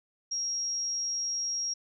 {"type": "tone", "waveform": "sine", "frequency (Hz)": 5610, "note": "F8", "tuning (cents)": 7, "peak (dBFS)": -29, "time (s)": [0.31, 1.74], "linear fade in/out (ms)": 10, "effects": []}